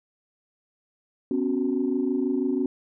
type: chord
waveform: sine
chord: B suspended second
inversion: none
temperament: equal with one note detuned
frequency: 251.1 / 277.2 / 370 Hz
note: B3 / C#4 / F#4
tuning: +29 / 0 / 0 cents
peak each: -26 / -25 / -27 dBFS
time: 1.31-2.66 s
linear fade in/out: 2 ms
effects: tanh soft clip ceiling -14 dBFS